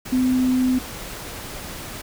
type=tone in noise; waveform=sine; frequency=255.4 Hz; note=C4; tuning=42 cents flat; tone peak=-16 dBFS; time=0.12-0.79 s; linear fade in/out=10 ms; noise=pink; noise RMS=-34 dBFS; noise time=0.05-2.02 s; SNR=+15 dB; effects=none